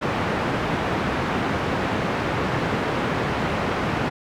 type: band-pass noise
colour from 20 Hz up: pink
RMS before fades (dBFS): -24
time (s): 0.01-4.1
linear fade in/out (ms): 20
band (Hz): 110 to 2000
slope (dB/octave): 12
effects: none